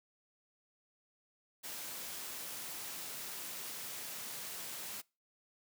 white high-pass noise, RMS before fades -44 dBFS, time 1.63-5.02 s, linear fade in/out 20 ms, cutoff 120 Hz, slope 12 dB/octave, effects noise-tail reverb RT60 0.3 s tail -25 dB re dry

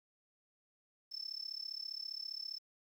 sine tone with amplitude modulation, 5290 Hz, E8, 5 cents sharp, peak -37 dBFS, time 1.11-2.59 s, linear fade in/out 20 ms, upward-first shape sine, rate 35 Hz, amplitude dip 95%, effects 11-bit

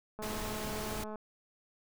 click train, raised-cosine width 1 ms, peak -30 dBFS, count 208, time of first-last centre 0.19-1.157 s, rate 214 Hz
pink noise, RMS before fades -40 dBFS, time 0.22-1.04 s, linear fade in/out 5 ms
effects none

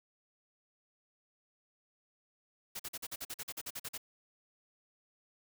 white noise bursts, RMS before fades -41 dBFS, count 14, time 2.75-3.979 s, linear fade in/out 10 ms, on 46 ms, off 45 ms, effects none

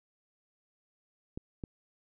clicks, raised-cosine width 3 ms, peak -25 dBFS, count 2, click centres 1.375 / 1.638 s, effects none

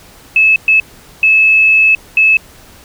sine tone bursts at uneven times, 2600 Hz, E7, 24 cents flat, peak -5 dBFS, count 4, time 0.36-0.56 / 0.68-0.8 / 1.23-1.95 / 2.17-2.37 s, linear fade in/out 2 ms, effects pink hiss -40 dBFS RMS until 2.84 s

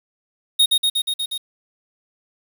square tone with echo, 3729 Hz, A#7, in tune, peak -12 dBFS, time 0.59-0.66 s, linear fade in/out 10 ms, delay 120 ms, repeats 6, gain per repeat -2 dB, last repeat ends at 1.38 s, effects 7-bit

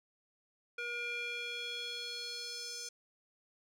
square tone with band-pass filter sweep, 477.6 Hz, A#4, 42 cents sharp, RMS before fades -41 dBFS, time 0.78-2.89 s, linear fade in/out 5 ms, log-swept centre 2000 to 6000 Hz, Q 3.1, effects none

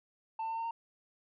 sine tone with pitch steps, 891 / 898.2 / 905.5 / 912.9 / 920.3 Hz, A5 / A5 / A5 / A#5 / A#5, +22 / +35 / +49 / -36 / -22 cents, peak -31 dBFS, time 0.39-0.71 s, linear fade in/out 5 ms, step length 64 ms, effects tanh soft clip ceiling -33 dBFS

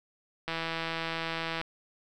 click train, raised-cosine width 0.3 ms, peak -17 dBFS, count 187, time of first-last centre 0.48-1.614 s, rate 164 Hz, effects none

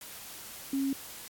sine tone in noise, 272.5 Hz, C#4, 29 cents flat, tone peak -27 dBFS, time 0.73-0.93 s, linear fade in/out 2 ms, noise white, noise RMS -45 dBFS, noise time 0.01-1.28 s, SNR +15 dB, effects AAC 64 kbps

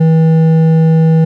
triangle tone with hard clipping, 161.3 Hz, E3, 37 cents flat, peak -7 dBFS, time 0-1.25 s, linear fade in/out 10 ms, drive 11 dB, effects none

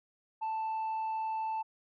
sine tone, 882 Hz, A5, 4 cents sharp, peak -29 dBFS, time 0.41-1.63 s, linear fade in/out 20 ms, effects tanh soft clip ceiling -31 dBFS

